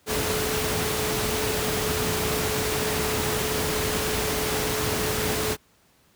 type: tone in noise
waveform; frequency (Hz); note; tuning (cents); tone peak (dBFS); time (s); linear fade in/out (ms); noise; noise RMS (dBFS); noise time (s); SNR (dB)
sine; 430.1; A4; -39; -29; 0.06-5.57; 50; pink; -26; 0.06-5.57; -6
effects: pink hiss -61 dBFS RMS until 6.15 s + high-pass 60 Hz 12 dB/octave